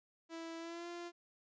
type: tone with pitch glide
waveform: sawtooth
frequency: 329.6 to 345.8 Hz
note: E4 to F4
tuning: 0 to -17 cents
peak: -40 dBFS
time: 0.29-1.12 s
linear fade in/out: 50 ms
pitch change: +83 cents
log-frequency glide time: 0.58-0.88 s
effects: resampled to 16000 Hz